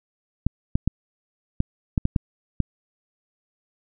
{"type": "clicks", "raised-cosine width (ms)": 5, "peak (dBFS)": -7, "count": 8, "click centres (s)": [0.466, 0.755, 0.876, 1.604, 1.978, 2.054, 2.162, 2.603], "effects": []}